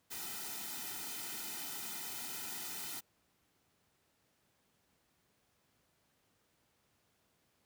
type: noise with comb filter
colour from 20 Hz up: white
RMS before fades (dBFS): -43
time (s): 0.1-3.01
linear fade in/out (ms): 20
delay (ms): 1.8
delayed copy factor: -0.95
effects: pink hiss -75 dBFS RMS until 7.65 s + high-pass 80 Hz 12 dB/octave